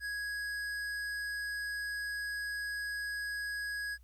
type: tone with tanh clipping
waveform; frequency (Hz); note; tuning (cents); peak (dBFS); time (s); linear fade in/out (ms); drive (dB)
sine; 1661.2; G#6; 0; -37; 0-3.98; 50; 14
effects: added 60 Hz sine -55 dBFS peak until 4.03 s + white hiss -75 dBFS RMS until 4.03 s